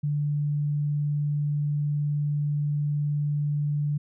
sine tone, 146.83 Hz, D3, in tune, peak -23 dBFS, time 0.03-3.98 s, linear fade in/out 10 ms, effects none

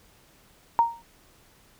sine tone with exponential decay, 930 Hz, A#5, 4 cents flat, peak -13 dBFS, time 0.79-1.02 s, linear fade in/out 0 ms, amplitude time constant 50 ms, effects pink hiss -58 dBFS RMS until 1.79 s

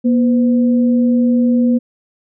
sine tone pair together, 240 / 509.3 Hz, B3 / C5, -49 / -47 cents, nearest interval octave + minor second, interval 1302 cents, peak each -10 / -22 dBFS, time 0.04-1.79 s, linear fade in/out 20 ms, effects none

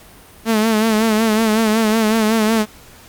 sawtooth tone with vibrato, 219.7 Hz, A3, 2 cents flat, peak -9 dBFS, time 0.45-2.66 s, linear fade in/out 50 ms, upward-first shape sine, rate 5.4 Hz, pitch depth 60 cents each way, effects pink hiss -43 dBFS RMS until 3.08 s + Opus 48 kbps

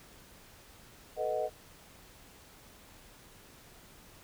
sine chord, B dominant seventh, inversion third, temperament equal, 440 / 493.9 / 622.3 / 740 Hz, A4 / B4 / D#5 / F#5, 0 / 0 / 0 / 0 cents, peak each -37 / -36 / -33 / -37 dBFS, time 1.16-1.5 s, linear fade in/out 50 ms, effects pink hiss -56 dBFS RMS until 4.23 s

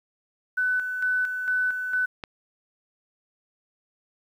sine tone with tremolo, 1500 Hz, F#6, 23 cents sharp, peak -21 dBFS, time 0.57-2.06 s, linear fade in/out 10 ms, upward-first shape square, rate 2.2 Hz, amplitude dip 50%
click, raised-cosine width 0.3 ms, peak -18 dBFS, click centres 2.238 s
effects 9-bit

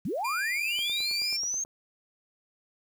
sine linear sweep, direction up, 136.3 to 6500 Hz, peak -28 dBFS, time 0.05-1.64 s, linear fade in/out 5 ms
sawtooth tone with pitch glide, 2399 to 2384 Hz, D7 to D7, +36 to +25 cents, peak -29 dBFS, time 0.24-1.37 s, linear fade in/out 10 ms, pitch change -11 cents, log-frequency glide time 0.65-0.74 s
click train, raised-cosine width 1 ms, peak -34 dBFS, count 9, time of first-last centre 0.79-1.649 s, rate 9.31 Hz
effects 9-bit

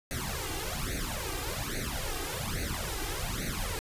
pink noise with flanger, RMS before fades -34 dBFS, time 0.11-3.79 s, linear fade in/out 0 ms, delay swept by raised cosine 0.47 to 2.57 ms, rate 1.2 Hz, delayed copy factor +1, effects resampled to 32000 Hz

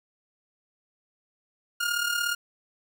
sawtooth tone with amplitude modulation, 1418 Hz, F6, 26 cents sharp, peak -19 dBFS, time 1.8-2.35 s, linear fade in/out 10 ms, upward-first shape sine, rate 36.9 Hz, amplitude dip 60%, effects none

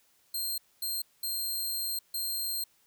10% pulse tone bursts at uneven times, 4186 Hz, C8, in tune, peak -24 dBFS, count 4, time 0.34-0.58 / 0.82-1.02 / 1.23-1.99 / 2.14-2.64 s, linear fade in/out 5 ms, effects white hiss -67 dBFS RMS until 2.86 s

